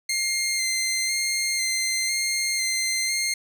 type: tone with vibrato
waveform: 15% pulse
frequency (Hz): 2100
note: C7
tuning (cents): +6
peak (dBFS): -16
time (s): 0.09-3.34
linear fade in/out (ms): 5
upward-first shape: square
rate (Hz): 1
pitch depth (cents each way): 16
effects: none